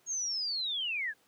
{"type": "linear sweep", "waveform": "sine", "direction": "down", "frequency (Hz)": [6645, 1600], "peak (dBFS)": -31, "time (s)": [0.06, 1.14], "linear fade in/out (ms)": 50, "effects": ["pink hiss -67 dBFS RMS until 1.27 s", "high-pass 200 Hz 12 dB/octave"]}